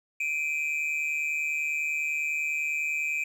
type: tone pair together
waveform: triangle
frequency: 2362 / 2512 Hz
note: D7 / D#7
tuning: +9 / +16 cents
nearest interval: minor second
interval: 107 cents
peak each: -28 dBFS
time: 0.2-3.24 s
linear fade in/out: 5 ms
effects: none